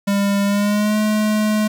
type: tone with pitch glide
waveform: square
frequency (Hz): 200.3 to 213.4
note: G3 to G#3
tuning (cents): +38 to +47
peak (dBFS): -16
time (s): 0.07-1.68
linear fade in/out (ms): 10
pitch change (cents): +109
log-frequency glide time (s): 0.45-0.98
effects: 7-bit